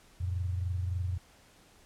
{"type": "tone pair together", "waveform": "sine", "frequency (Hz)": [88.3, 111.78], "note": ["F2", "A2"], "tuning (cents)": [20, 28], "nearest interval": "major third", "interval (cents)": 408, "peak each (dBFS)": [-30, -39], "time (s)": [0.2, 1.18], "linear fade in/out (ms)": 10, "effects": ["pink hiss -60 dBFS RMS until 1.85 s", "low-pass 11000 Hz 12 dB/octave"]}